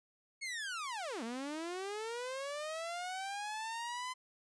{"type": "linear two-way sweep", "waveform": "sawtooth", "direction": "down then up", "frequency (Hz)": [2219, 220.2, 1025], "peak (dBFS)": -35, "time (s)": [0.41, 4.14], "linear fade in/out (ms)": 20, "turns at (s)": 1.23, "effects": ["resampled to 22050 Hz"]}